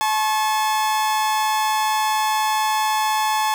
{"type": "tone pair together", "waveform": "40% pulse", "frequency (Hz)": [862.8, 1087], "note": ["A5", "C#6"], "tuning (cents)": [-34, -34], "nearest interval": "major third", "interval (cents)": 400, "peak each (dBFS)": [-18, -24], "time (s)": [0.01, 3.54], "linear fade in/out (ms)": 0, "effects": []}